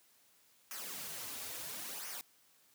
white noise with flanger, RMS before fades -44 dBFS, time 0.71-2.21 s, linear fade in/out 0 ms, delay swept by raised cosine 0.25 to 5.65 ms, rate 0.73 Hz, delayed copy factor -0.65, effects white hiss -68 dBFS RMS until 2.74 s + high-pass 100 Hz 12 dB/octave

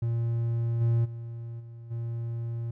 triangle tone with level steps, 116.54 Hz, A#2, in tune, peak -23 / -19 / -33 / -39 / -28 dBFS, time 0.02-2.71 s, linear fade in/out 5 ms, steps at 0.8 / 1.04 / 1.59 / 1.9 s, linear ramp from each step 20 ms, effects none

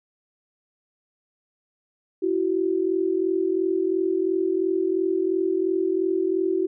sine tone pair together, 334.5 / 377.4 Hz, E4 / F#4, +25 / +34 cents, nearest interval major second, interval 209 cents, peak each -24 / -22 dBFS, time 2.22-6.67 s, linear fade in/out 10 ms, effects none

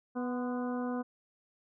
harmonic tone with a mistuned harmonic, 246.9 Hz, B3, in tune, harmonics 1 / 2 / 3 / 4 / 5 / 6, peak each -33 / -39 / -43 / -45 / -47 / -49 dBFS, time 0.15-1.03 s, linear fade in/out 20 ms, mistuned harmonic 4, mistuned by +53 cents, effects none

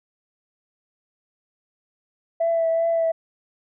sine tone with vibrato, 662 Hz, E5, 7 cents sharp, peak -17 dBFS, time 2.4-3.12 s, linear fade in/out 10 ms, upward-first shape triangle, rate 2.6 Hz, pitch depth 22 cents each way, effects tanh soft clip ceiling -14 dBFS

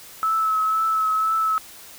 sine tone with vibrato, 1300 Hz, E6, 24 cents flat, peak -18 dBFS, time 0.23-1.58 s, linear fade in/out 0 ms, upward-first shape triangle, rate 2 Hz, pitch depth 25 cents each way, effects white hiss -43 dBFS RMS until 1.98 s

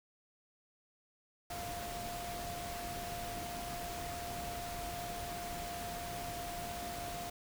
sine tone in noise, 698.5 Hz, F5, in tune, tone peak -42 dBFS, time 1.5-7.3 s, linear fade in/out 5 ms, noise pink, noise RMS -44 dBFS, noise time 1.5-7.3 s, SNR -1 dB, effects none

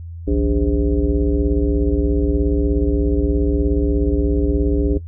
sine tone with frequency modulation, 177.9 Hz, F3, 32 cents sharp, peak -14 dBFS, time 0.27-4.98 s, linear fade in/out 10 ms, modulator 113 Hz, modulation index 2.1, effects noise-tail reverb RT60 0.1 s tail -17 dB re dry + added 84 Hz sine -29 dBFS peak until 5.07 s

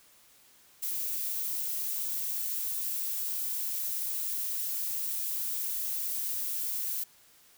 violet noise, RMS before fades -33 dBFS, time 0.82-7.04 s, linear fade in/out 10 ms, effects white hiss -60 dBFS RMS until 7.57 s

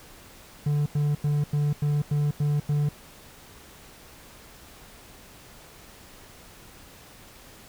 triangle tone bursts, 146.83 Hz, D3, in tune, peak -19 dBFS, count 8, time 0.66-2.89 s, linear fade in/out 5 ms, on 200 ms, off 90 ms, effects pink hiss -49 dBFS RMS until 7.68 s

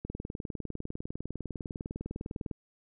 click train, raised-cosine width 3 ms, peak -24 dBFS, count 50, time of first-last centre 0.05-2.512 s, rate 19.9 Hz, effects none

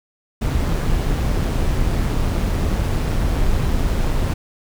brown noise with amplitude modulation, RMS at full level -17 dBFS, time 0.41-4.34 s, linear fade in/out 10 ms, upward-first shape sine, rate 164 Hz, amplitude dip 35%, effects none

